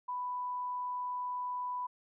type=tone; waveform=sine; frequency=992 Hz; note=B5; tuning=7 cents sharp; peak=-34 dBFS; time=0.08-1.87 s; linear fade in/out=10 ms; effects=none